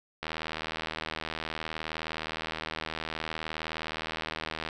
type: click train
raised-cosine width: 0.3 ms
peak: -17 dBFS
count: 355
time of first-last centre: 0.23-4.688 s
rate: 79.4 Hz
effects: none